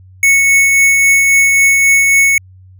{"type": "tone with tremolo", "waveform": "square", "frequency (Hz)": 2209, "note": "C#7", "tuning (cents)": -7, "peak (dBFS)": -6, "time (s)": [0.23, 2.38], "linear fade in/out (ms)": 2, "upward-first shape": "triangle", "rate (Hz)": 3.7, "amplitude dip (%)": 30, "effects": ["added 93 Hz sine -37 dBFS peak until 2.79 s"]}